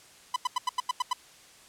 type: tone bursts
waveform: 45% pulse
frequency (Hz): 1000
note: B5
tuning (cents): +21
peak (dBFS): -24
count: 8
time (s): 0.34-1.132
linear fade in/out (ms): 5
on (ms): 22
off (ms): 88
effects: white hiss -54 dBFS RMS until 1.68 s + low-pass 9000 Hz 12 dB/octave